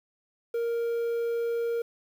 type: tone with quantisation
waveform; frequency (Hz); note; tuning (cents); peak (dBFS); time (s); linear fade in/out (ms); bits
triangle; 466.8; A#4; +2; -24; 0.54-1.82; 5; 9
effects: none